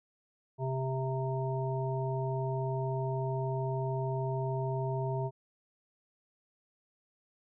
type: harmonic tone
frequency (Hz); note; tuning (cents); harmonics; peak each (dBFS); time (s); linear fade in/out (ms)
131.9; C3; +14; 1 / 3 / 5 / 7; -32 / -37 / -39 / -40; 0.58-5.31; 50
effects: none